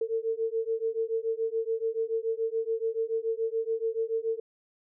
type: beating tone pair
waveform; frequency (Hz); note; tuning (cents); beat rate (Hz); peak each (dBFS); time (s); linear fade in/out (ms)
sine; 447.4 / 454.4; A4 / A#4; +29 / -44; 7; -30; 0.01-4.4; 5
effects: none